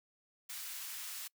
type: high-pass noise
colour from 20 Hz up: white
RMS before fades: -44 dBFS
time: 0.49-1.28 s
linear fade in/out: 10 ms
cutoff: 1300 Hz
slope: 12 dB/octave
effects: noise-tail reverb RT60 0.1 s tail -25 dB re dry